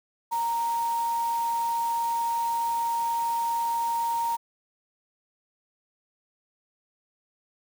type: tone in noise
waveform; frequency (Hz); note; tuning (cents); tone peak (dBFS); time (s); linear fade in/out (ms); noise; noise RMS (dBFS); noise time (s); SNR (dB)
sine; 930; A#5; -4; -24; 0.31-4.37; 20; white; -42; 0.31-4.37; +15
effects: none